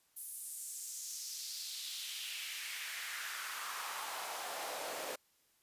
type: noise with high-pass filter sweep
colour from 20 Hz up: pink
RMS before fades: -43 dBFS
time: 0.16-5.16 s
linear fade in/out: 10 ms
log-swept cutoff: 11000 to 470 Hz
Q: 2.3
effects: white hiss -73 dBFS RMS until 5.62 s + resampled to 32000 Hz